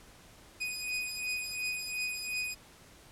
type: beating tone pair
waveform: sawtooth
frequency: 2488 / 2490.8 Hz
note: D#7 / D#7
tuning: -1 / +1 cents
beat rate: 2.8 Hz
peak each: -32 / -35 dBFS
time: 0.6-2.55 s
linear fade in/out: 20 ms
effects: pink hiss -56 dBFS RMS until 3.11 s + low-pass 12000 Hz 12 dB/octave